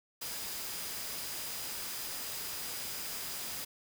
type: tone in noise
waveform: sine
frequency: 4932 Hz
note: D#8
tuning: 16 cents flat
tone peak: -48 dBFS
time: 0.21-3.65 s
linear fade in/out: 10 ms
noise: white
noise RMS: -40 dBFS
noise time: 0.21-3.65 s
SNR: -11 dB
effects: none